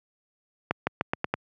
accelerating click train, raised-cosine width 0.5 ms, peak -9 dBFS, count 6, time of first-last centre 0.71-1.34 s, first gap 160 ms, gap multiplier 0.88, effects high-pass 100 Hz 12 dB/octave

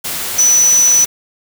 sine tone in noise, 5960 Hz, F#8, 12 cents sharp, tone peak -7 dBFS, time 0.38-1.05 s, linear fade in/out 10 ms, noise white, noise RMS -21 dBFS, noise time 0.04-1.06 s, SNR +11 dB, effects none

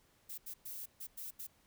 violet noise bursts at uneven times, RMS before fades -45 dBFS, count 6, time 0.29-0.38 / 0.46-0.54 / 0.65-0.86 / 1-1.07 / 1.17-1.31 / 1.39-1.47 s, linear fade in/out 10 ms, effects pink hiss -70 dBFS RMS until 1.66 s

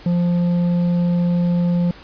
sine tone with tanh clipping, 174.61 Hz, F3, in tune, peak -16 dBFS, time 0.06-1.91 s, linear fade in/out 2 ms, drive 7 dB, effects pink hiss -42 dBFS RMS until 2.03 s + resampled to 11025 Hz

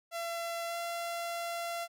sawtooth tone with pitch glide, 677 to 683.3 Hz, E5 to F5, +46 to -38 cents, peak -31 dBFS, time 0.11-1.88 s, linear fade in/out 50 ms, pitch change +16 cents, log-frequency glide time 0.67-0.76 s, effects none

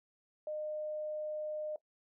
sine tone, 610 Hz, D#5, 34 cents flat, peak -36 dBFS, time 0.47-1.76 s, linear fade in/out 2 ms, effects noise-tail reverb RT60 0.1 s tail -18 dB re dry

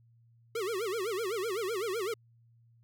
square tone with vibrato, 415.3 Hz, G#4, in tune, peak -32 dBFS, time 0.55-2.14 s, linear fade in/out 5 ms, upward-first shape sine, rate 7.9 Hz, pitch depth 230 cents each way, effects added 116 Hz sine -60 dBFS peak until 2.83 s

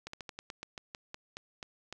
slowing click train, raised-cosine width 0.2 ms, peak -24 dBFS, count 13, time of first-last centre 0.07-1.926 s, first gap 64 ms, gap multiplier 1.15, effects none

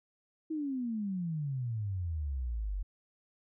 sine exponential sweep, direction down, 323.5 to 44.84 Hz, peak -32 dBFS, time 0.5-2.83 s, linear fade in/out 10 ms, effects none

